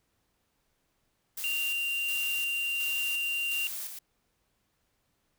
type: noise with tremolo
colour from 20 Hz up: blue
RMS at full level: -37 dBFS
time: 1.37-3.99 s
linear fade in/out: 5 ms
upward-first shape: square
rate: 1.4 Hz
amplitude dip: 45%
type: tone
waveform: triangle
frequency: 2779 Hz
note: F7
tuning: 9 cents flat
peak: -27 dBFS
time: 1.44-3.67 s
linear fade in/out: 0 ms
effects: pink hiss -75 dBFS RMS until 5.38 s